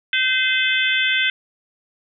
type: harmonic tone with a mistuned harmonic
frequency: 515 Hz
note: C5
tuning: 28 cents flat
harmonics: 3 / 4 / 5 / 6 / 7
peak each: -21 / -22 / -23 / -24 / -24 dBFS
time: 0.13-1.3 s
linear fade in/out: 2 ms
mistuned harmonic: 7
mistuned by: -65 cents
effects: none